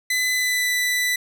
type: tone with pitch glide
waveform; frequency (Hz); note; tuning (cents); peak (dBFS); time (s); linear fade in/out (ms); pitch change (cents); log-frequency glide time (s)
sawtooth; 2010 to 1984.6; B6 to B6; +30 to +8; -16; 0.1-1.16; 5; -22; 0.33-0.7
effects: none